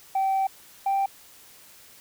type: tone pair in turn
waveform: sine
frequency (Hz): 773 / 784.7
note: G5 / G5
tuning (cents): -24 / +2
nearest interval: unison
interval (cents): 26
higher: second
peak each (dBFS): -19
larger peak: neither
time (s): 0.15-0.47 / 0.86-1.06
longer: first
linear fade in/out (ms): 5
effects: tanh soft clip ceiling -19 dBFS + white hiss -51 dBFS RMS until 2 s